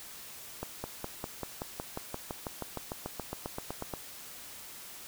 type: accelerating click train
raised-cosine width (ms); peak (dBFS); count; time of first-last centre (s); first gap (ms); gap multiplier
1; -21; 22; 0.63-3.938; 210; 0.97
effects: white hiss -47 dBFS RMS until 5.07 s